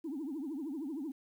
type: tone with vibrato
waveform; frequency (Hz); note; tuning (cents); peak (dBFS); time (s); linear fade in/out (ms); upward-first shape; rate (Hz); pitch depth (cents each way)
sine; 293.7; D4; 0; -35; 0.04-1.12; 10; triangle; 13; 270
effects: tanh soft clip ceiling -33 dBFS + 11-bit